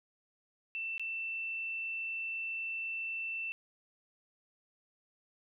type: tone with dropouts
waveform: sine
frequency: 2674 Hz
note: E7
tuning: 24 cents sharp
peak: -35 dBFS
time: 0.75-3.52 s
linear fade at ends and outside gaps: 0 ms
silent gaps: 0.98-0.996 s
effects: none